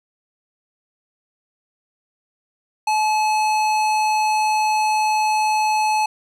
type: tone with hard clipping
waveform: sine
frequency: 859 Hz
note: A5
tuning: 42 cents flat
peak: -18 dBFS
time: 2.87-6.06 s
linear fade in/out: 5 ms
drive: 16 dB
effects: none